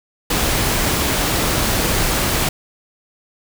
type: noise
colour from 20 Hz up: pink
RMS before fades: -18 dBFS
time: 0.3-2.49 s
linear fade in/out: 5 ms
effects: none